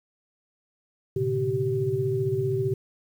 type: tone cluster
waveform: sine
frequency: 110.3 / 128.2 / 143.5 / 385.5 Hz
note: A2 / C3 / D3 / G4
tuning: +5 / -35 / -40 / -29 cents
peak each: -32 / -29 / -32 / -25 dBFS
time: 1.16-2.74 s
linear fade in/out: 5 ms
effects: 9-bit